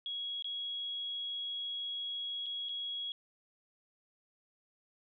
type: tone with dropouts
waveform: sine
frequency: 3322 Hz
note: G#7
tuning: in tune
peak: -36 dBFS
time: 0.06-3.12 s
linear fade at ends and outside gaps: 1 ms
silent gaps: 0.424-0.444 / 2.46-2.464 / 2.687-2.692 s
effects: none